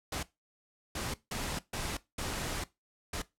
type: noise bursts at uneven times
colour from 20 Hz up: pink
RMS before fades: -36 dBFS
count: 6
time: 0.12-0.23 / 0.95-1.14 / 1.31-1.59 / 1.73-1.97 / 2.18-2.64 / 3.13-3.22 s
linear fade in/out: 5 ms
effects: noise-tail reverb RT60 0.2 s tail -18 dB re dry + low-pass 11000 Hz 12 dB/octave